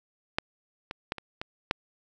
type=clicks; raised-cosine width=0.3 ms; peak=-9 / -19 / -13 / -22 / -18 / -8 dBFS; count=6; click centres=0.385 / 0.911 / 1.121 / 1.183 / 1.415 / 1.711 s; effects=none